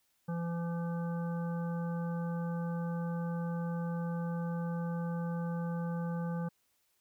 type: harmonic tone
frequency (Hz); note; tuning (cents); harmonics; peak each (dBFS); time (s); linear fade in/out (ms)
169.7; F3; -49; 1 / 3 / 5 / 7 / 9; -33 / -43 / -47 / -50 / -52; 0.28-6.49; 10
effects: white hiss -75 dBFS RMS until 7 s